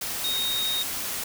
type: tone in noise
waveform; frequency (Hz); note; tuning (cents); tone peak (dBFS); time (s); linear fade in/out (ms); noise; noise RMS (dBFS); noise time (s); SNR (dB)
sine; 3729; A#7; 0; -25; 0.24-0.83; 5; white; -31; 0.01-1.24; +3
effects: none